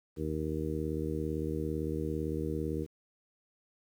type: harmonic tone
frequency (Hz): 77.78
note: D#2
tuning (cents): 0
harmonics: 1 / 2 / 3 / 4 / 5 / 6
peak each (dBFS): -38 / -38 / -41 / -37 / -39 / -39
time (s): 0.16-2.87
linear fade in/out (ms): 50
effects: 10-bit